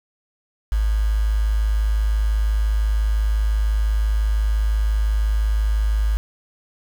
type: tone with quantisation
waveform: sine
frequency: 52.9 Hz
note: G#1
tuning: 33 cents sharp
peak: -16 dBFS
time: 0.72-6.17 s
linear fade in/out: 0 ms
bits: 6
effects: none